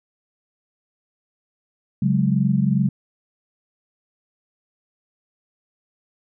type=chord; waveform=sine; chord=C# suspended fourth; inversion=none; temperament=equal; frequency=138.59 / 185 / 207.7 Hz; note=C#3 / F#3 / G#3; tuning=0 / 0 / 0 cents; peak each=-20 / -20 / -21 dBFS; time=2.02-2.89 s; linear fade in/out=5 ms; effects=none